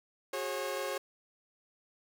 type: chord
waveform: sawtooth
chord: F# suspended second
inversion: none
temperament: equal with one note detuned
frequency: 370 / 415.3 / 542 Hz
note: F#4 / G#4 / C#5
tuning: 0 / 0 / -39 cents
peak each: -37 / -36 / -32 dBFS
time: 0.33-0.98 s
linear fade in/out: 5 ms
effects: none